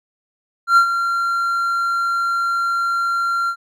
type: tone with ADSR envelope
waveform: triangle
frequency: 1377 Hz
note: F6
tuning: 25 cents flat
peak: -5 dBFS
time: 0.67-3.56 s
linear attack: 98 ms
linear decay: 86 ms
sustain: -10 dB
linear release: 73 ms
effects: none